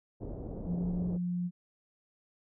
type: low-pass noise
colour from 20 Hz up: pink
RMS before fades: -40 dBFS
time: 0.2-1.18 s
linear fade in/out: 20 ms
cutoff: 580 Hz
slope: 24 dB/octave
type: tone with pitch glide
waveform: sine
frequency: 174.61 to 177.05 Hz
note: F3 to F3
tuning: 0 to +24 cents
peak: -30 dBFS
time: 0.65-1.51 s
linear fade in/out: 50 ms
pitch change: +24 cents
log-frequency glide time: 0.76-0.88 s
effects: none